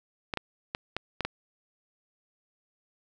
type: clicks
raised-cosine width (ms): 0.3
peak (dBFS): -14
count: 6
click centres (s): 0.338 / 0.373 / 0.749 / 0.966 / 1.207 / 1.25
effects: none